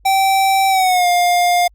square tone with pitch glide, 775 to 706.6 Hz, G5 to F5, -20 to +20 cents, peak -12 dBFS, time 0.05-1.68 s, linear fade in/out 10 ms, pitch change -160 cents, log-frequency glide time 0.69-1.07 s, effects added 50 Hz sine -47 dBFS peak until 1.74 s + Opus 48 kbps

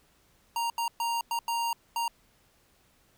square tone bursts at uneven times, 932.3 Hz, A#5, in tune, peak -28 dBFS, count 6, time 0.56-0.7 / 0.78-0.88 / 1-1.21 / 1.31-1.39 / 1.48-1.73 / 1.96-2.08 s, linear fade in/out 2 ms, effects pink hiss -65 dBFS RMS until 3.17 s

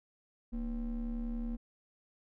triangle ring-modulated tone, 134.4 Hz, C3, 47 cents sharp, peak -29 dBFS, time 0.52-1.57 s, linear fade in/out 20 ms, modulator 98.9 Hz, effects none

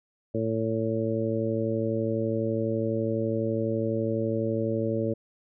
harmonic tone, 112 Hz, A2, 31 cents sharp, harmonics 1 / 2 / 3 / 4 / 5, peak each -31 / -31 / -31 / -31 / -31 dBFS, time 0.34-5.14 s, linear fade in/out 10 ms, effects none

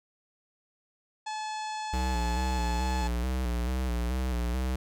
harmonic tone, 861 Hz, A5, 38 cents flat, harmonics 1 / 2 / 3 / 4 / 5 / 6 / 7 / 8 / 9 / 10, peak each -33 / -44 / -46 / -48 / -46 / -52 / -54 / -50 / -54 / -58 dBFS, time 1.26-3.08 s, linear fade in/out 10 ms
square tone with vibrato, 61.74 Hz, B1, in tune, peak -28 dBFS, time 1.93-4.76 s, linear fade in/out 5 ms, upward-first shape square, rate 2.3 Hz, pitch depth 61 cents each way
effects none

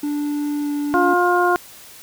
triangle tone with pitch glide, 292.8 to 290.8 Hz, D4 to D4, -5 to -17 cents, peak -18 dBFS, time 0.03-1.14 s, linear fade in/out 5 ms, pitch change -12 cents, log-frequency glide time 0.62-0.69 s
harmonic tone, 354.7 Hz, F4, 27 cents sharp, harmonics 1 / 2 / 3 / 4, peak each -18 / -19 / -20 / -21 dBFS, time 0.94-1.56 s, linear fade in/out 0 ms
effects white hiss -42 dBFS RMS until 2.02 s

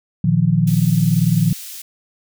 sine chord, Bb suspended fourth, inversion none, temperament equal with one note detuned, 116.54 / 154.4 / 174.61 Hz, Bb2 / Eb3 / F3, 0 / -13 / 0 cents, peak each -19 / -16 / -16 dBFS, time 0.24-1.53 s, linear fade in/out 5 ms
white high-pass noise, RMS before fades -33 dBFS, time 0.67-1.82 s, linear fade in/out 5 ms, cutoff 2900 Hz, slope 12 dB/octave
effects none

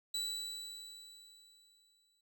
35% pulse tone with exponential decay, 3951 Hz, B7, in tune, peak -32 dBFS, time 0.14-2.21 s, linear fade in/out 5 ms, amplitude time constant 450 ms, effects none

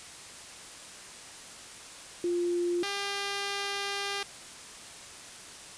sine / 5% pulse tone pair in turn, 349.2 / 400.2 Hz, F4 / G4, 0 / +36 cents, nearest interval major second, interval 236 cents, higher second, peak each -26 / -20 dBFS, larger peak second, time 2.24-2.83 / 2.83-4.23 s, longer second, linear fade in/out 2 ms, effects white hiss -46 dBFS RMS until 5.77 s + resampled to 22050 Hz

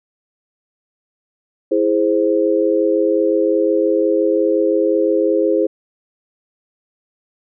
sine chord, E augmented, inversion none, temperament equal, 329.6 / 415.3 / 523.3 Hz, E4 / G#4 / B#4, 0 / 0 / 0 cents, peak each -17 dBFS, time 1.71-5.67 s, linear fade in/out 10 ms, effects none

